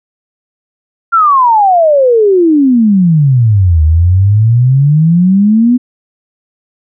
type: exponential two-way sweep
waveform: sine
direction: down then up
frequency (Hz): 1400 to 76.2 to 252.3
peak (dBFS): -4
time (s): 1.12-5.78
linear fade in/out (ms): 20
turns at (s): 3.83
effects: none